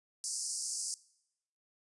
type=band-pass noise; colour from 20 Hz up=white; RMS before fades=-38 dBFS; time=0.24-0.94 s; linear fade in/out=0 ms; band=4700 to 10000 Hz; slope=96 dB/octave; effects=noise-tail reverb RT60 0.8 s tail -21 dB re dry + resampled to 24000 Hz